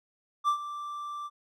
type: tone with ADSR envelope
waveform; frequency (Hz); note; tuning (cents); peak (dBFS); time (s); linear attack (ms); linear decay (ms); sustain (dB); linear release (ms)
triangle; 1174.7; D6; 0; -19; 0.44-1.3; 41; 91; -14; 41
effects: none